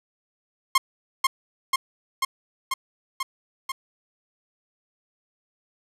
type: tone with echo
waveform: sawtooth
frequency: 1065 Hz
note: C6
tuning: 30 cents sharp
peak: -11 dBFS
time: 0.75-0.78 s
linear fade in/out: 5 ms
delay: 490 ms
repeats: 6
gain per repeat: -2 dB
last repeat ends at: 3.72 s
effects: resampled to 32000 Hz + 8-bit